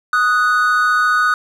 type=tone pair together; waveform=triangle; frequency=1245.6 / 1480 Hz; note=D#6 / F#6; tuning=+2 / 0 cents; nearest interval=minor third; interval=298 cents; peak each=-13 dBFS; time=0.13-1.34 s; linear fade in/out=2 ms; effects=none